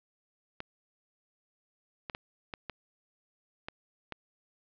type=clicks; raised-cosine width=0.3 ms; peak=-21 dBFS; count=7; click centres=0.604 / 2.098 / 2.149 / 2.538 / 2.697 / 3.685 / 4.123 s; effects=low-pass 4000 Hz 12 dB/octave